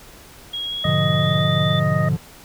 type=tone with pitch glide; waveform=sine; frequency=3295 to 3511 Hz; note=G#7 to A7; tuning=-14 to -4 cents; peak=-24 dBFS; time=0.53-1.8 s; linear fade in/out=10 ms; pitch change=+110 cents; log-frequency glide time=0.67-1.52 s
type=harmonic tone; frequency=622 Hz; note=D#5; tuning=1 cent flat; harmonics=1 / 2 / 3; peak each=-24 / -27 / -29 dBFS; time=0.84-2.09 s; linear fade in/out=5 ms
type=chord; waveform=triangle; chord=G# diminished seventh; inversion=none; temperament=equal; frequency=103.83 / 123.47 / 146.83 / 174.61 Hz; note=G#2 / B2 / D3 / F3; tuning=0 / 0 / 0 / 0 cents; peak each=-23 / -23 / -18 / -21 dBFS; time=0.85-2.17 s; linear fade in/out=5 ms
effects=pink hiss -44 dBFS RMS until 2.44 s